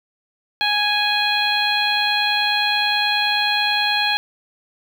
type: harmonic tone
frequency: 830.6 Hz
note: G#5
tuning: in tune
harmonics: 1 / 2 / 3 / 4 / 5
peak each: -23 / -23 / -23 / -23 / -23 dBFS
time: 0.61-4.17 s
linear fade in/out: 0 ms
effects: 7-bit